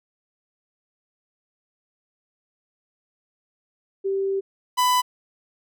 sine / 45% pulse tone pair in turn, 389.8 / 997.1 Hz, G4 / B5, -10 / +16 cents, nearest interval octave + major third, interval 1626 cents, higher second, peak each -21 / -17 dBFS, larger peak second, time 4.04-4.41 / 4.77-5.02 s, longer first, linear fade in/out 20 ms, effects none

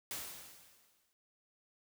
white noise with exponential decay, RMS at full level -40 dBFS, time 0.11-1.13 s, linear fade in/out 0 ms, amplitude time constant 220 ms, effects none

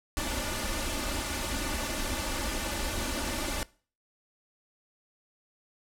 pink noise with comb filter, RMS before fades -32 dBFS, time 0.17-3.63 s, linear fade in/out 0 ms, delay 3.4 ms, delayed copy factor +0.75, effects noise-tail reverb RT60 0.4 s tail -21 dB re dry + low-pass 12000 Hz 12 dB/octave

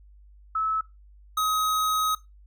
sine / square tone pair in turn, 1300 / 1265.2 Hz, E6 / D#6, -24 / +29 cents, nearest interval unison, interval 47 cents, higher first, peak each -23 dBFS, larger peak neither, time 0.55-0.81 / 1.37-2.15 s, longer second, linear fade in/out 5 ms, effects noise-tail reverb RT60 0.2 s tail -18 dB re dry + added 50 Hz sine -49 dBFS peak until 2.46 s

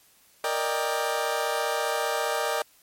25% pulse chord, Eb major seventh, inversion second, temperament equal with one note detuned, 466.2 / 587.3 / 622.3 / 792.6 Hz, Bb4 / D5 / Eb5 / G5, 0 / 0 / 0 / +19 cents, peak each -27 dBFS, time 0.44-2.62 s, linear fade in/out 2 ms, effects white hiss -59 dBFS RMS until 2.82 s + MP3 64 kbps

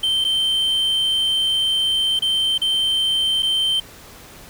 triangle tone with dropouts, 3114 Hz, G7, 12 cents flat, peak -15 dBFS, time 0.03-3.8 s, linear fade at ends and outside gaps 5 ms, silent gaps 0.243-0.248 / 2.192-2.221 / 2.579-2.616 / 3.424-3.429 s, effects pink hiss -42 dBFS RMS until 4.49 s

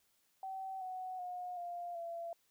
sine tone with pitch steps, 766 / 742.9 / 720.5 / 698.8 / 677.7 Hz, G5 / F#5 / F#5 / F5 / E5, -40 / +7 / -46 / +1 / +48 cents, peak -40 dBFS, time 0.43-2.33 s, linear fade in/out 2 ms, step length 380 ms, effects white hiss -75 dBFS RMS until 2.5 s

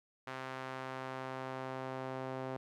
sawtooth tone with band-pass filter sweep, 131.1 Hz, C3, 4 cents sharp, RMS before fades -42 dBFS, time 0.27-2.57 s, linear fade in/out 5 ms, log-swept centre 1400 to 630 Hz, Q 0.91, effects none

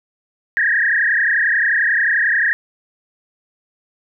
sine tone with frequency modulation, 1760 Hz, A6, in tune, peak -13 dBFS, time 0.57-2.53 s, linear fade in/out 0 ms, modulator 31.3 Hz, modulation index 4.7, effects none

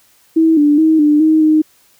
sine tone with pitch steps, 323.1 / 293.6 / 317.3 / 297.6 / 314.4 / 310 Hz, E4 / D4 / D#4 / D4 / D#4 / D#4, -35 / 0 / +34 / +23 / +18 / -6 cents, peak -7 dBFS, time 0.36-1.62 s, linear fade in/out 10 ms, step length 210 ms, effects white hiss -52 dBFS RMS until 1.99 s

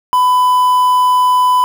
triangle tone with quantisation, 1000 Hz, B5, 21 cents sharp, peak -6 dBFS, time 0.13-1.64 s, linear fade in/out 0 ms, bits 5, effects none

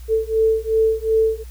sine beating tone pair, 441.9 / 444.6 Hz, A4 / A4, +7 / +18 cents, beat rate 2.7 Hz, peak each -18 dBFS, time 0.08-1.44 s, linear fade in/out 50 ms, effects added 60 Hz sine -33 dBFS peak until 1.5 s + white hiss -50 dBFS RMS until 1.5 s

